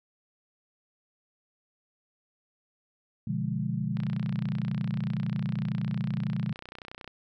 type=chord; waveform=sine; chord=B diminished seventh; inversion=none; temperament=equal; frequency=123.47 / 146.83 / 174.61 / 207.7 Hz; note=B2 / D3 / F3 / Ab3; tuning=0 / 0 / 0 / 0 cents; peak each=-33 dBFS; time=3.27-6.53 s; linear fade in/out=5 ms
type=click train; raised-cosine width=0.3 ms; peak=-26 dBFS; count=97; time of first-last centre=3.97-7.077 s; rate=30.9 Hz
effects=none